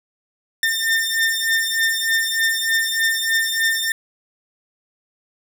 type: beating tone pair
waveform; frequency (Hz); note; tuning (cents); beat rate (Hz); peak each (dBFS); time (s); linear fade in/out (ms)
sawtooth; 1805 / 1808.3; A6 / A6; +44 / +47; 3.3; -17; 0.63-3.92; 2
effects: none